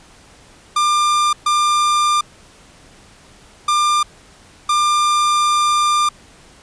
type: tone bursts at uneven times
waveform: 45% pulse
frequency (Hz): 1196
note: D6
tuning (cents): +31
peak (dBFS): -13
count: 4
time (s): 0.76-1.33 / 1.46-2.21 / 3.68-4.03 / 4.69-6.09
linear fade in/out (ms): 5
effects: pink hiss -46 dBFS RMS until 6.62 s + resampled to 22050 Hz